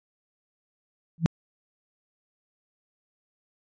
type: tone with exponential growth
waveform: sine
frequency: 164.81 Hz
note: E3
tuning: in tune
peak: -12 dBFS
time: 1.18-1.26 s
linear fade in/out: 0 ms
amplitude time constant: 16 ms
effects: resampled to 16000 Hz